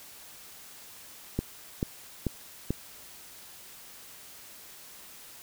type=click train; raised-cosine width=3 ms; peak=-14 dBFS; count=4; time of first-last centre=1.39-2.706 s; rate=2.28 Hz; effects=white hiss -49 dBFS RMS until 5.42 s